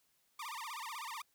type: tone with vibrato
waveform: sawtooth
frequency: 1046.5 Hz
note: C6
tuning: in tune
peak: -38 dBFS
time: 0.39-1.22 s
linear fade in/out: 5 ms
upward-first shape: sine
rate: 16 Hz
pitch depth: 280 cents each way
effects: white hiss -75 dBFS RMS until 1.34 s